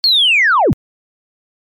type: linear sweep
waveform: sine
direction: down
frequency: 4425 to 74.7 Hz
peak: -7 dBFS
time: 0.04-0.73 s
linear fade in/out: 0 ms
effects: tanh soft clip ceiling -4 dBFS + MP3 96 kbps